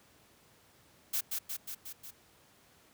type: noise with echo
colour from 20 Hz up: blue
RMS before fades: -32 dBFS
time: 1.13-1.21 s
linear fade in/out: 10 ms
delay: 180 ms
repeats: 5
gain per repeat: -3 dB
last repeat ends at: 2.11 s
effects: pink hiss -63 dBFS RMS until 2.93 s + high-pass 80 Hz 12 dB/octave